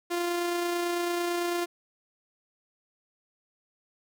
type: tone with amplitude modulation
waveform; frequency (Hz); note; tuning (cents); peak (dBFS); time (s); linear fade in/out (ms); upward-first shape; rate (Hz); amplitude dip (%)
sawtooth; 347.7; F4; -8; -22; 0.1-1.66; 20; sine; 29; 25
effects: none